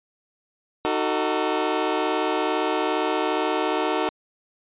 20% pulse chord, D# diminished, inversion none, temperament just, 311.1 / 373.4 / 448 Hz, D#4 / F#4 / A4, 0 / +16 / +31 cents, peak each -21 dBFS, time 0.85-4.09 s, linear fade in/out 0 ms, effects resampled to 8000 Hz

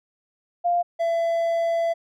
sine / triangle tone pair in turn, 698.5 / 670.4 Hz, F5 / E5, 0 / +29 cents, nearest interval minor second, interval 71 cents, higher first, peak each -18 dBFS, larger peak neither, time 0.64-0.83 / 0.99-1.94 s, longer second, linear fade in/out 20 ms, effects none

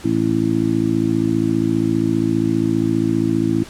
harmonic tone, 55 Hz, A1, in tune, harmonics 2 / 3 / 4 / 5 / 6, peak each -24 / -24 / -23 / -20 / -19 dBFS, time 0.04-3.64 s, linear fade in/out 10 ms, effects pink hiss -39 dBFS RMS until 3.69 s + low-pass 10000 Hz 12 dB/octave

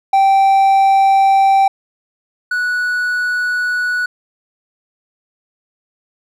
triangle tone pair in turn, 780 / 1472.4 Hz, G5 / F#6, -9 / -9 cents, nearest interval major seventh, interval 1100 cents, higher second, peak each -6 / -13 dBFS, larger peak first, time 0.13-1.68 / 2.51-4.06 s, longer neither, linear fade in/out 5 ms, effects none

